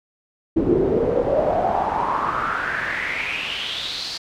brown noise with band-pass filter sweep, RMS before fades -22 dBFS, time 0.56-4.18 s, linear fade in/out 10 ms, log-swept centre 320 to 4700 Hz, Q 5.6, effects none

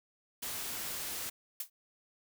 white noise, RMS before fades -39 dBFS, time 0.42-1.3 s, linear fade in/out 10 ms
blue noise with exponential decay, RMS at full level -32 dBFS, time 1.6-1.7 s, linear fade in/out 5 ms, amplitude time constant 21 ms
effects none

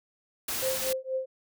white noise, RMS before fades -32 dBFS, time 0.48-0.93 s, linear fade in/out 5 ms
sine tone with tremolo, 523 Hz, C5, 1 cent flat, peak -25 dBFS, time 0.62-1.26 s, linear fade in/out 10 ms, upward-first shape triangle, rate 4.2 Hz, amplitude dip 100%
effects none

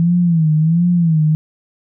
sine tone with vibrato, 164.81 Hz, E3, in tune, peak -10 dBFS, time 0-1.35 s, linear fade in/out 0 ms, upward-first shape sine, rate 1.4 Hz, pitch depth 120 cents each way, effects none

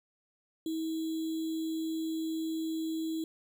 sine tone with sample-and-hold, 321.3 Hz, E4, 44 cents flat, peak -31 dBFS, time 0.66-3.24 s, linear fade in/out 2 ms, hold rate 3675 Hz, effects none

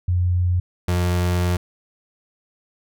sine / 35% pulse tone pair in turn, 89.3 / 88.73 Hz, F2 / F2, +39 / +28 cents, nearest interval unison, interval 11 cents, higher first, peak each -16 dBFS, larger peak neither, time 0.08-0.6 / 0.88-1.57 s, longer second, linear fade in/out 5 ms, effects none

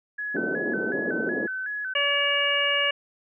sine tone with vibrato, 1602 Hz, G6, 37 cents sharp, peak -28 dBFS, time 0.18-1.94 s, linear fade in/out 10 ms, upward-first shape square, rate 2.7 Hz, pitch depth 88 cents each way
pink band-pass noise, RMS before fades -29 dBFS, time 0.34-1.47 s, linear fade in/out 10 ms, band 240 to 510 Hz, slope 24 dB/octave
harmonic tone, 570 Hz, C#5, 48 cents sharp, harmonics 1 / 2 / 3 / 4 / 5, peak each -29 / -32 / -27 / -28 / -24 dBFS, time 1.95-2.91 s, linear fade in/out 5 ms
effects none

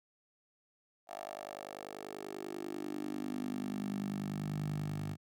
10% pulse tone with high-pass filter sweep, 50.2 Hz, G1, 42 cents sharp, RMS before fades -40 dBFS, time 1.07-5.17 s, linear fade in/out 50 ms, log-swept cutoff 680 to 120 Hz, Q 4.5, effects none

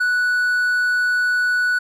triangle tone, 1478 Hz, F#6, 2 cents flat, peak -14 dBFS, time 0-1.79 s, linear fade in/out 10 ms, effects none

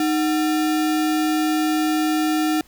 sine tone with sample-and-hold, 310 Hz, D#4, 6 cents flat, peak -17 dBFS, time 0-2.61 s, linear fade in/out 2 ms, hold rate 1050 Hz, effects pink hiss -53 dBFS RMS until 2.67 s

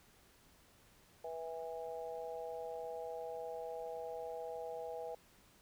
harmonic tone, 163.4 Hz, E3, 15 cents flat, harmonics 3 / 4 / 5, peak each -44 / -46 / -48 dBFS, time 1.24-5.15 s, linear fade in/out 5 ms, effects pink hiss -66 dBFS RMS until 5.61 s

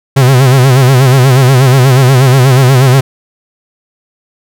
45% pulse tone with vibrato, 130.6 Hz, C3, 3 cents flat, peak -3 dBFS, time 0.16-3.01 s, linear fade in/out 10 ms, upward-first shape sine, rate 8.3 Hz, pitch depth 100 cents each way, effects none

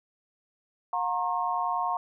sine tone cluster, 719 / 928 / 1078 Hz, F#5 / A#5 / C#6, -50 / -8 / -49 cents, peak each -30 dBFS, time 0.93-1.97 s, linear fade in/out 2 ms, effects none

